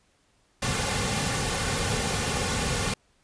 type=noise with comb filter; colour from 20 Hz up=pink; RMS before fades=-27 dBFS; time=0.62-2.94 s; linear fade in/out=5 ms; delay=3.1 ms; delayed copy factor=-0.6; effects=pink hiss -66 dBFS RMS until 3.23 s + resampled to 22050 Hz